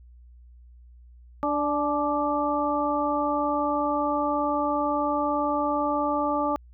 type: harmonic tone with a mistuned harmonic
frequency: 293.7 Hz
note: D4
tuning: in tune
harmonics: 1 / 2 / 3 / 4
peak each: -28 / -28 / -28 / -28 dBFS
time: 1.43-6.56 s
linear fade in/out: 0 ms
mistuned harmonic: 3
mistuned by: -38 cents
effects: added 60 Hz sine -47 dBFS peak until 6.73 s